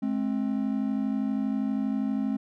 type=tone pair together; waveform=triangle; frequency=212.5 / 265 Hz; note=G#3 / C4; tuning=+40 / +22 cents; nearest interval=major third; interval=382 cents; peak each=-26 dBFS; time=0.02-2.37 s; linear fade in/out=10 ms; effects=none